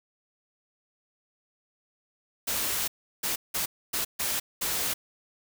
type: noise bursts at uneven times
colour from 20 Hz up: white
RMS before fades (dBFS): -29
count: 6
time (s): 2.47-2.88 / 3.23-3.36 / 3.54-3.66 / 3.93-4.05 / 4.19-4.4 / 4.61-4.94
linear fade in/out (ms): 10
effects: none